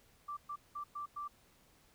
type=tone bursts at uneven times; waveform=sine; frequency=1172 Hz; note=D6; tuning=4 cents flat; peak=-39 dBFS; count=5; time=0.28-0.37 / 0.49-0.56 / 0.75-0.84 / 0.95-1.06 / 1.16-1.28 s; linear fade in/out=10 ms; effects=pink hiss -67 dBFS RMS until 1.94 s